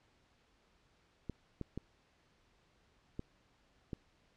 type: clicks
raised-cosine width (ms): 3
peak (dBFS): -27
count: 5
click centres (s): 1.297 / 1.613 / 1.776 / 3.194 / 3.932
effects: pink hiss -71 dBFS RMS until 4.36 s + low-pass 5000 Hz 12 dB/octave